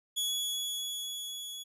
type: tone with level ramp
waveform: sawtooth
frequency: 3376 Hz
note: G#7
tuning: 28 cents sharp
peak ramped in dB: -26 to -37 dBFS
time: 0.16-1.64 s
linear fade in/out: 20 ms
effects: resampled to 32000 Hz